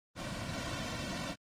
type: noise with comb filter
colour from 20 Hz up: pink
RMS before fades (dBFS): -38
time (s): 0.15-1.36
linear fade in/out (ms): 50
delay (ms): 2.4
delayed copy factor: -1
effects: low-pass 6000 Hz 12 dB/octave + Opus 24 kbps